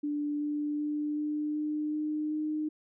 sine tone with pitch steps, 293.7 / 295.7 / 297.8 / 299.9 / 302 / 304.1 / 306.2 Hz, D4 / D4 / D4 / D4 / D4 / D#4 / D#4, 0 / +12 / +24 / +36 / +48 / -40 / -28 cents, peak -29 dBFS, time 0.03-2.69 s, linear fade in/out 10 ms, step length 380 ms, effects none

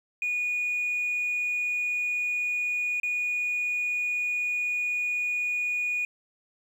sine tone with dropouts, 2456 Hz, D#7, 23 cents flat, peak -24 dBFS, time 0.22-6.05 s, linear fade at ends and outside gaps 2 ms, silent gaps 3-3.032 s, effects tanh soft clip ceiling -22 dBFS + 9-bit

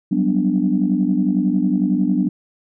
sine chord, G major seventh, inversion third, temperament equal, 185 / 196 / 246.9 / 293.7 Hz, F#3 / G3 / B3 / D4, 0 / 0 / 0 / 0 cents, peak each -20 dBFS, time 0.11-2.29 s, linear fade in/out 10 ms, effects tanh soft clip ceiling -5 dBFS

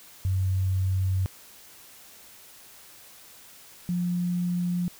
sine tone pair in turn, 94.3 / 176.73 Hz, F#2 / F3, +33 / +21 cents, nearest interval major seventh, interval 1088 cents, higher second, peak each -22 / -24 dBFS, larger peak first, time 0.25-1.26 / 3.89-4.88 s, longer first, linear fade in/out 0 ms, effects white hiss -50 dBFS RMS until 4.99 s

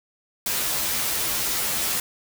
white noise with comb filter, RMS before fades -25 dBFS, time 0.46-2 s, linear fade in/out 2 ms, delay 11 ms, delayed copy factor -0.9, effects none

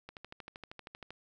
click train, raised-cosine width 0.3 ms, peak -29 dBFS, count 14, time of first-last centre 0.09-1.106 s, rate 12.8 Hz, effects none

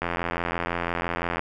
click train, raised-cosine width 0.5 ms, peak -11 dBFS, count 119, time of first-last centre 0.02-1.394 s, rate 85.9 Hz, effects none

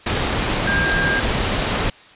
sine tone in noise, 1607 Hz, G6, 43 cents sharp, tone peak -18 dBFS, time 0.67-1.2 s, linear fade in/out 5 ms, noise pink, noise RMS -20 dBFS, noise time 0.06-1.9 s, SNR -1 dB, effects white hiss -45 dBFS RMS until 2.15 s + resampled to 8000 Hz

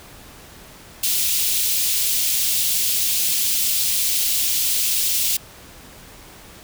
white high-pass noise, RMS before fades -20 dBFS, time 1.03-5.37 s, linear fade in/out 5 ms, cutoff 2700 Hz, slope 24 dB/octave, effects pink hiss -43 dBFS RMS until 6.63 s

